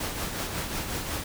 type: noise with tremolo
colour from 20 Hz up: pink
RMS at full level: -30 dBFS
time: 0-1.24 s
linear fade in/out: 5 ms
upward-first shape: triangle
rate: 5.5 Hz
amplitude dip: 50%
effects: none